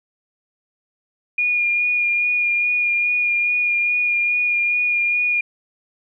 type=tone with vibrato; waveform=sine; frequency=2431 Hz; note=D#7; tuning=41 cents flat; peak=-16 dBFS; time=1.38-5.41 s; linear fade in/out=5 ms; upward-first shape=sine; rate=2.4 Hz; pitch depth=17 cents each way; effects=none